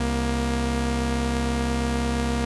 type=tone pair together; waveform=sawtooth; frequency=66.17 / 235.8 Hz; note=C2 / A#3; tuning=+20 / +20 cents; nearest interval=octave + minor seventh; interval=2200 cents; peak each=-21 dBFS; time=0-2.45 s; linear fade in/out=5 ms; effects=resampled to 24000 Hz